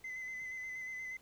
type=tone with vibrato; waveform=sine; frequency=2037 Hz; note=C7; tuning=47 cents flat; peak=-38 dBFS; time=0.04-1.17 s; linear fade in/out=5 ms; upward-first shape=square; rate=8.4 Hz; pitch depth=22 cents each way; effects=tanh soft clip ceiling -39 dBFS + pink hiss -65 dBFS RMS until 1.21 s